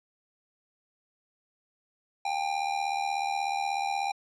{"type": "tone with amplitude modulation", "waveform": "square", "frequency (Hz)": 798, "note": "G5", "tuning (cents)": 31, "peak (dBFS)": -25, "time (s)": [2.25, 4.12], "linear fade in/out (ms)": 5, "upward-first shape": "sine", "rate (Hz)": 76.5, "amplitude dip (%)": 75, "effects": ["low-pass 6000 Hz 12 dB/octave"]}